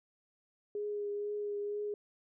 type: tone with vibrato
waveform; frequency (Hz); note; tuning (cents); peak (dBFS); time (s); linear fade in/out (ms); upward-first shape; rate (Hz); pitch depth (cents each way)
sine; 412.5; G#4; -12; -34; 0.75-1.94; 2; triangle; 2.1; 19
effects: none